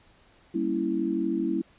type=chord; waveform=sine; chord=G diminished seventh; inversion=none; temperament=equal; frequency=196 / 233.1 / 277.2 / 329.6 Hz; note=G3 / Bb3 / Db4 / Fb4; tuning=0 / 0 / 0 / 0 cents; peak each=-32 / -32 / -31 / -27 dBFS; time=0.54-1.62 s; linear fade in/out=10 ms; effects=pink hiss -59 dBFS RMS until 1.78 s + resampled to 8000 Hz